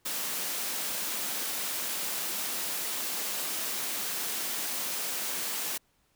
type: high-pass noise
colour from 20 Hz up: white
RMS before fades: -33 dBFS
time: 0.05-5.78 s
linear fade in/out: 10 ms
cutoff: 170 Hz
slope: 24 dB/octave
effects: pink hiss -70 dBFS RMS until 6.15 s